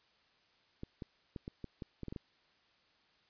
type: clicks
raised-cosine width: 3 ms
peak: -29 dBFS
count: 10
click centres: 0.834 / 1.022 / 1.362 / 1.479 / 1.643 / 1.822 / 2.033 / 2.083 / 2.125 / 2.162 s
effects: white hiss -70 dBFS RMS until 3.29 s + resampled to 11025 Hz